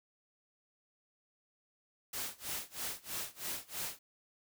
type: noise with tremolo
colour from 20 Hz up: white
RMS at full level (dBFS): -38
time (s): 2.13-3.99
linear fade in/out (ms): 5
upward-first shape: sine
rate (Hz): 3.1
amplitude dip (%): 95
effects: none